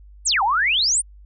sine exponential two-way sweep, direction down then up, 9610 to 760 to 9610 Hz, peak -16 dBFS, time 0.25-1.02 s, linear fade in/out 20 ms, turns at 0.43 s, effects added 50 Hz sine -42 dBFS peak until 1.25 s

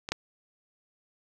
clicks, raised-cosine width 0.2 ms, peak -18 / -10 dBFS, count 2, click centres 0.089 / 0.12 s, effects none

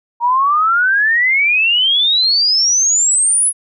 sine exponential sweep, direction up, 932.3 to 10548 Hz, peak -10 dBFS, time 0.2-3.53 s, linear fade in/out 50 ms, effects none

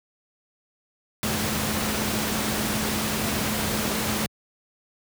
sine tone in noise, 214.4 Hz, A3, 45 cents flat, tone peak -30 dBFS, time 1.23-4.26 s, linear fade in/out 0 ms, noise pink, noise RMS -26 dBFS, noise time 1.23-4.26 s, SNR -7 dB, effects high-pass 80 Hz 12 dB/octave

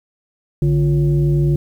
sine tone with frequency modulation, 146 Hz, D3, 10 cents flat, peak -12 dBFS, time 0.62-1.56 s, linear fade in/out 2 ms, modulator 204 Hz, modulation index 0.66, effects 8-bit

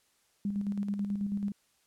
sine tone with tremolo, 201.8 Hz, G#3, 49 cents flat, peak -28 dBFS, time 0.45-1.52 s, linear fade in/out 2 ms, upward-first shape square, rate 9.2 Hz, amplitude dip 45%, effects white hiss -70 dBFS RMS until 1.86 s + low-pass 11000 Hz 12 dB/octave

